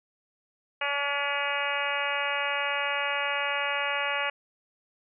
harmonic tone with a mistuned harmonic, 284.6 Hz, C#4, 46 cents sharp, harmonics 2 / 3 / 4 / 5 / 6 / 7 / 8 / 9 / 10, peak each -35 / -35 / -35 / -35 / -35 / -35 / -35 / -35 / -35 dBFS, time 0.81-4.3 s, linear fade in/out 5 ms, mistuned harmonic 9, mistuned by -28 cents, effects none

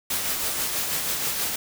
white noise with tremolo, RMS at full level -25 dBFS, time 0.1-1.56 s, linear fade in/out 5 ms, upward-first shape triangle, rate 6.2 Hz, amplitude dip 40%, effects none

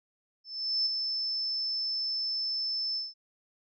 sine tone with ADSR envelope, 5274 Hz, E8, in tune, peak -24 dBFS, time 0.44-3.14 s, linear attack 420 ms, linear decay 14 ms, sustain -5 dB, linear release 180 ms, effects none

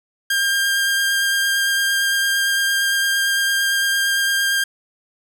sawtooth tone with vibrato, 1602 Hz, G6, 37 cents sharp, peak -13 dBFS, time 0.3-4.64 s, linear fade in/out 5 ms, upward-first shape triangle, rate 8.8 Hz, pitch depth 12 cents each way, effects none

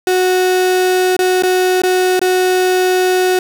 35% pulse tone with dropouts, 368.2 Hz, F#4, 8 cents flat, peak -9 dBFS, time 0.07-3.39 s, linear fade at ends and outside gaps 2 ms, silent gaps 1.166-1.19 / 1.424-1.434 / 1.819-1.835 / 2.194-2.215 s, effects none

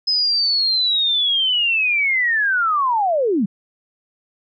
sine linear sweep, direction down, 5100 to 174.8 Hz, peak -15 dBFS, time 0.07-3.46 s, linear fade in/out 10 ms, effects none

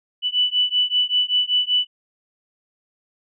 sine beating tone pair, 2972 / 2977.2 Hz, F#7 / F#7, +7 / +10 cents, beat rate 5.2 Hz, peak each -20 dBFS, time 0.22-1.87 s, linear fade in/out 50 ms, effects none

